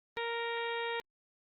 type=harmonic tone; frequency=466.2 Hz; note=A#4; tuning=in tune; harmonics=1 / 2 / 3 / 4 / 5 / 6 / 7 / 8; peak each=-37 / -39 / -45 / -41 / -44 / -48 / -48 / -47 dBFS; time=0.17-1 s; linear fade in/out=0 ms; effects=Opus 24 kbps